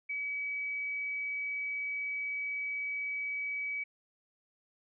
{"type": "tone", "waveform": "sine", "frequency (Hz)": 2279, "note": "C#7", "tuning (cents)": 47, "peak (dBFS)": -33, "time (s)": [0.09, 3.84], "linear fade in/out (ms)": 10, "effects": []}